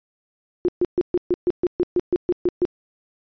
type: tone bursts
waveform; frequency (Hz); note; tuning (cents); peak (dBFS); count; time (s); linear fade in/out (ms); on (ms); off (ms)
sine; 355.5; F4; +31; -15; 13; 0.65-2.652; 0; 34; 130
effects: resampled to 11025 Hz